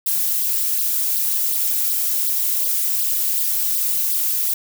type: noise with flanger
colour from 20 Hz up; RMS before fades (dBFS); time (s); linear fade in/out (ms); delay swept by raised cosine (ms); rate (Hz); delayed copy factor
violet; -20; 0.06-4.54; 5; 0.21 to 4.51; 2.7; +0.85
effects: none